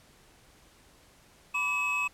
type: tone cluster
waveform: triangle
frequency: 995 / 1156 / 2568 Hz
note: B5 / D6 / E7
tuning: +13 / -28 / -46 cents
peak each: -35 / -34 / -26 dBFS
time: 1.54-2.08 s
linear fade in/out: 10 ms
effects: pink hiss -59 dBFS RMS until 2.13 s + low-pass 12000 Hz 12 dB/octave